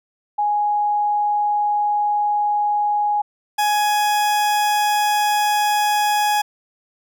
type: tone pair in turn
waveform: sine / 40% pulse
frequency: 830.6 / 835.9 Hz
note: G#5 / G#5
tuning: 0 / +11 cents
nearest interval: unison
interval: 11 cents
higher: second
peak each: -16 / -15 dBFS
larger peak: second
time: 0.38-3.22 / 3.58-6.42 s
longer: neither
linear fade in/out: 10 ms
effects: none